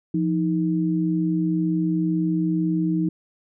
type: tone pair together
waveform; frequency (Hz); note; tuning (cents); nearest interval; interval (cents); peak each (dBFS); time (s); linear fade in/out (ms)
sine; 172.89 / 314.9; F3 / D#4; -17 / +21; minor seventh; 1038; -22; 0.14-3.09; 5
effects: none